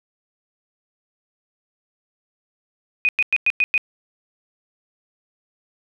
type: tone bursts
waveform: sine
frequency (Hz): 2489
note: D#7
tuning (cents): 0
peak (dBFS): -14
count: 6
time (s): 3.05-3.778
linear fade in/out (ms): 0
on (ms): 38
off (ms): 100
effects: none